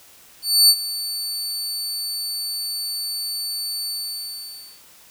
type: tone with ADSR envelope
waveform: sawtooth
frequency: 4500 Hz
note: C#8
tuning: 25 cents sharp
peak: -6 dBFS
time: 0.42-4.82 s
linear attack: 270 ms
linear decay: 58 ms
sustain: -16 dB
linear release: 930 ms
effects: white hiss -49 dBFS RMS until 5.1 s